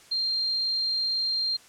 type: tone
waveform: sine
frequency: 4186 Hz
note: C8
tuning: in tune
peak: -24 dBFS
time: 0.11-1.57 s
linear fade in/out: 10 ms
effects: white hiss -53 dBFS RMS until 1.68 s + low-pass 9000 Hz 12 dB/octave